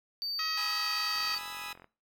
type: tone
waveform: triangle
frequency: 4600 Hz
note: D8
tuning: 37 cents flat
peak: -31 dBFS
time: 0.22-1.38 s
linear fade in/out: 0 ms
type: harmonic tone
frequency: 637 Hz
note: D#5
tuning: 41 cents sharp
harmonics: 2 / 3 / 4 / 5 / 6 / 7 / 8 / 9 / 10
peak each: -36 / -40 / -42 / -44 / -46 / -47 / -48 / -49 / -50 dBFS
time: 0.39-1.35 s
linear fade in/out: 2 ms
type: chord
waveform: 15% pulse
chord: E major seventh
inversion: first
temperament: equal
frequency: 830.6 / 987.8 / 1244.5 / 1318.5 Hz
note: G#5 / B5 / D#6 / E6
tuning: 0 / 0 / 0 / 0 cents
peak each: -38 dBFS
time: 0.57-1.73 s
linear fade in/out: 5 ms
type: click train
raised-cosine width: 0.5 ms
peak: -36 dBFS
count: 31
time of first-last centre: 1.16-1.843 s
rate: 43.9 Hz
effects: noise-tail reverb RT60 0.3 s tail -18 dB re dry